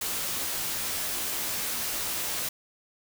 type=noise with comb filter; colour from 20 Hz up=white; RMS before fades=-31 dBFS; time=0.01-2.49 s; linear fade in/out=5 ms; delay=15 ms; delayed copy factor=-0.5; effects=none